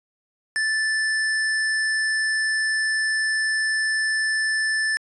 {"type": "tone", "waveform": "square", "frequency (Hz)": 1756, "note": "A6", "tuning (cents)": -4, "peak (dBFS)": -21, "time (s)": [0.56, 4.97], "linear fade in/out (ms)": 0, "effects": ["resampled to 24000 Hz"]}